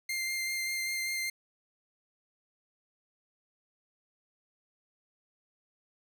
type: tone with vibrato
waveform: sawtooth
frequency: 2100 Hz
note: C7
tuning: 6 cents sharp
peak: -28 dBFS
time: 0.09-1.3 s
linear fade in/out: 5 ms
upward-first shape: sine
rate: 5.1 Hz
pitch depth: 11 cents each way
effects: none